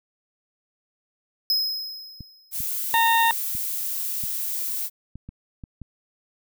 square tone with exponential decay, 5110 Hz, D#8, 45 cents sharp, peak -18 dBFS, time 1.5-2.56 s, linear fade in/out 1 ms, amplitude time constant 230 ms
clicks, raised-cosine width 5 ms, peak -25 dBFS, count 8, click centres 2.207 / 2.604 / 3.551 / 4.238 / 5.156 / 5.29 / 5.638 / 5.817 s
violet noise, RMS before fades -28 dBFS, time 2.51-4.9 s, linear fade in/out 50 ms
harmonic tone, 918 Hz, A#5, 27 cents flat, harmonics 1 / 2 / 3 / 4, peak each -18 / -23 / -29 / -28 dBFS, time 2.94-3.31 s, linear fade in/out 0 ms
effects none

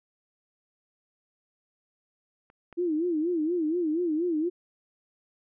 clicks, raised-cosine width 0.5 ms, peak -40 / -31 dBFS, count 2, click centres 2.501 / 2.727 s
sine tone with vibrato, 329.6 Hz, E4, in tune, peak -24 dBFS, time 2.77-4.5 s, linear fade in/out 20 ms, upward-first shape sine, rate 4.2 Hz, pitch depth 150 cents each way
effects none

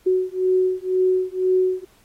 sine beating tone pair, 370 / 372 Hz, F#4 / F#4, 0 / +9 cents, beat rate 2 Hz, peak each -20 dBFS, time 0.06-1.85 s, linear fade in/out 10 ms, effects pink hiss -57 dBFS RMS until 2.04 s + AAC 48 kbps

